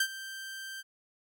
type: tone with ADSR envelope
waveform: sawtooth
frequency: 1568 Hz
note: G6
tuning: in tune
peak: -20 dBFS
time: 0-0.83 s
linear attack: 5 ms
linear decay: 67 ms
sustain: -16 dB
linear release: 32 ms
effects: none